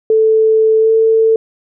sine tone with pitch glide, 440 to 445.9 Hz, A4 to A4, 0 to +23 cents, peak -7 dBFS, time 0.1-1.36 s, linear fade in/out 2 ms, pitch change +23 cents, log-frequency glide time 0.79-0.91 s, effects none

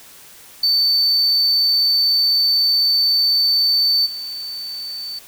triangle tone with level steps, 4538 Hz, C#8, 40 cents sharp, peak -12 / -25 dBFS, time 0.63-5.19 s, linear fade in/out 5 ms, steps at 4.05 s, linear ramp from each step 20 ms, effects white hiss -43 dBFS RMS until 5.27 s

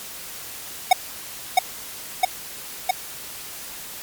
square tone with echo, 740 Hz, F#5, in tune, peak -9 dBFS, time 0.91-0.93 s, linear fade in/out 5 ms, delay 660 ms, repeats 3, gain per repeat -2 dB, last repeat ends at 2.91 s, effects white hiss -36 dBFS RMS until 4.02 s + MP3 96 kbps

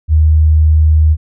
sine tone, 77.78 Hz, D#2, in tune, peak -5 dBFS, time 0.08-1.17 s, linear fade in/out 50 ms, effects none

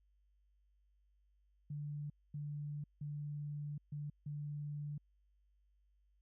sine tone bursts at uneven times, 146.83 Hz, D3, in tune, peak -40 dBFS, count 5, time 1.7-2.1 / 2.34-2.84 / 3.01-3.78 / 3.92-4.1 / 4.26-4.98 s, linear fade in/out 5 ms, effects added 50 Hz sine -70 dBFS peak until 6.21 s

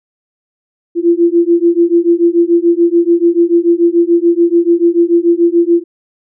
sine beating tone pair, 338.3 / 345.2 Hz, E4 / F4, +45 / -20 cents, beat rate 6.9 Hz, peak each -10 dBFS, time 0.95-5.84 s, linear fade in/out 50 ms, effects none

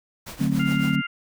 pink noise with tremolo, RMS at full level -35 dBFS, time 0.26-0.96 s, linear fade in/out 10 ms, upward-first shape triangle, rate 7.2 Hz, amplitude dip 80%
sine chord, D dominant seventh, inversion none, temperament just, 146.83 / 183.54 / 220.2 / 264.3 Hz, D3 / F#3 / A3 / C4, 0 / -14 / +2 / +18 cents, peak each -25 dBFS, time 0.39-1.02 s, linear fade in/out 20 ms
harmonic tone, 699 Hz, F5, 1 cent sharp, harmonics 2 / 3 / 4, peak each -30 / -32 / -33 dBFS, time 0.59-1.07 s, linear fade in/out 10 ms
effects none

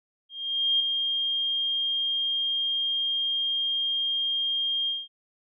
sine tone with ADSR envelope, 3216 Hz, G7, 44 cents sharp, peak -19 dBFS, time 0.29-5.08 s, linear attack 510 ms, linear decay 4 ms, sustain -5 dB, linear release 200 ms, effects none

